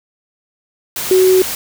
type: tone in noise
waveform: sine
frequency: 372.6 Hz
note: F#4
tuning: 12 cents sharp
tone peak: -7 dBFS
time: 1.11-1.42 s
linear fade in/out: 2 ms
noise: white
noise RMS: -22 dBFS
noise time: 0.96-1.55 s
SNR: +12 dB
effects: none